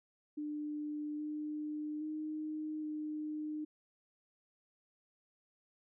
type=tone with pitch steps; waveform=sine; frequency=298.7 / 301.8 / 308.1 / 304.7 Hz; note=D4 / D4 / D#4 / D#4; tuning=+29 / +47 / -17 / -36 cents; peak=-37 dBFS; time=0.37-3.65 s; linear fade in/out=10 ms; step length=820 ms; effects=none